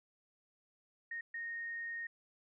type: tone bursts at uneven times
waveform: sine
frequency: 1855 Hz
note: A#6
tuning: 9 cents flat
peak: -39 dBFS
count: 2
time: 1.11-1.21 / 1.34-2.07 s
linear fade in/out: 5 ms
effects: none